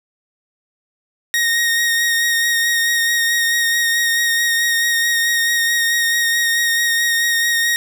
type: tone with vibrato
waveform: sawtooth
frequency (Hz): 1864.7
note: A#6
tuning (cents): 0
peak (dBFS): -11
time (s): 1.34-7.76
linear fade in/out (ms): 0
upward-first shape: sine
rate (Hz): 4.6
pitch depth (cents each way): 19
effects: none